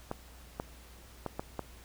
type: clicks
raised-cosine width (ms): 1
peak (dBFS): -20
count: 5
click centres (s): 0.114 / 0.599 / 1.263 / 1.395 / 1.593
effects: added 60 Hz sine -53 dBFS peak until 1.84 s + pink hiss -56 dBFS RMS until 1.84 s